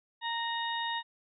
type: harmonic tone with a mistuned harmonic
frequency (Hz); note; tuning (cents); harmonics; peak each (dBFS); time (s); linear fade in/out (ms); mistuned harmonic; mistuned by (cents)
928; A#5; -8; 1 / 2 / 3 / 4; -34 / -37 / -42 / -37; 0.21-1.03; 50; 3; +63
effects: none